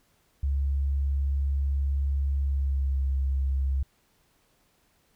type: tone with pitch glide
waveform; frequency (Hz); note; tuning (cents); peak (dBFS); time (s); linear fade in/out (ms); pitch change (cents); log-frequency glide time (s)
sine; 69.3 to 67.44; C#2 to C#2; 0 to -47; -23; 0.43-3.83; 5; -47; 2.42-3
effects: pink hiss -67 dBFS RMS until 5.15 s